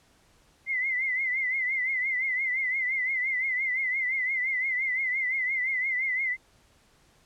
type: tone with vibrato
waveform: sine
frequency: 2062 Hz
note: C7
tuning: 26 cents flat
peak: -25 dBFS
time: 0.66-6.37 s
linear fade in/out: 50 ms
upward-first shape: triangle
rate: 5.8 Hz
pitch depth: 95 cents each way
effects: pink hiss -62 dBFS RMS until 7.25 s + low-pass 10000 Hz 12 dB/octave